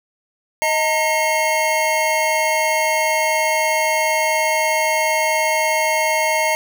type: tone cluster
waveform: square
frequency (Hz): 629 / 912 / 2152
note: D#5 / A#5 / C7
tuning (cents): +19 / -38 / +48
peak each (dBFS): -21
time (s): 0.62-6.55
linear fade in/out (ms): 0
effects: none